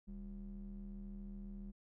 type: ring-modulated tone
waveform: triangle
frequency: 80.9 Hz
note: E2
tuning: 32 cents flat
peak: -40 dBFS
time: 0.07-1.72 s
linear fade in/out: 20 ms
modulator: 118 Hz
effects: none